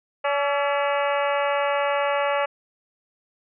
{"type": "harmonic tone with a mistuned harmonic", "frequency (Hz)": 284.6, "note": "C#4", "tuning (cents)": 46, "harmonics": [2, 3, 4, 5, 6, 7, 8, 9, 10], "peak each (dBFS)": [-23, -27, -29, -31, -33, -34, -35, -36, -37], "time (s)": [0.24, 2.46], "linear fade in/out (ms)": 10, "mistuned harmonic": 5, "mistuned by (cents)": -80, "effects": []}